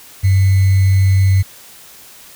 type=tone with sample-and-hold; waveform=sine; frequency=96 Hz; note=G2; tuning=36 cents flat; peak=-8 dBFS; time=0.23-1.43 s; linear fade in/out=20 ms; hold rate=2100 Hz; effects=white hiss -40 dBFS RMS until 2.35 s